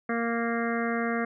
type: harmonic tone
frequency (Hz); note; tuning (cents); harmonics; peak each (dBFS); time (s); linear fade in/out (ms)
232.5; A#3; -4; 1 / 2 / 3 / 5 / 6 / 7 / 8 / 9; -29 / -32 / -34 / -36 / -37 / -37 / -38 / -39; 0.09-1.25; 5
effects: none